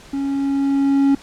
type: tone with level ramp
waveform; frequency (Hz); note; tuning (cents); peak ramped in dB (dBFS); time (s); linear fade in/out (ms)
triangle; 276.5; C#4; -4; -18 to -9; 0.13-1.15; 5
effects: pink hiss -43 dBFS RMS until 1.22 s + low-pass 8000 Hz 12 dB/octave